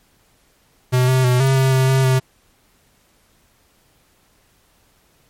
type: tone with pitch steps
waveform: square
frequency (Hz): 126.4 / 129.8 / 125 / 133.9 / 132.7 / 131.3 / 132.9 / 130.4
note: B2 / C3 / B2 / C3 / C3 / C3 / C3 / C3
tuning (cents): +41 / -13 / +21 / +40 / +25 / +6 / +27 / -5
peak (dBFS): -13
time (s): 0.92-2.2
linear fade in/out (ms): 20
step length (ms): 160
effects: pink hiss -58 dBFS RMS until 5.29 s + MP3 64 kbps